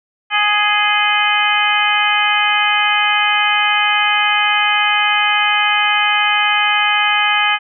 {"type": "harmonic tone with a mistuned harmonic", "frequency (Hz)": 416.4, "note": "G#4", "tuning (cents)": 5, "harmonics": [2, 3, 4, 5, 6, 7], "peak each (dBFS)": [-19, -19, -19, -19, -19, -19], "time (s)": [0.3, 7.59], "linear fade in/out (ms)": 50, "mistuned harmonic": 7, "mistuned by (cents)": 76, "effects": []}